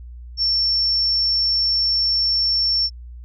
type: tone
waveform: sine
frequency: 5430 Hz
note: F8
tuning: 50 cents flat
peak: -16 dBFS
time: 0.37-2.9 s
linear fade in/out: 50 ms
effects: added 60 Hz sine -34 dBFS peak until 3.24 s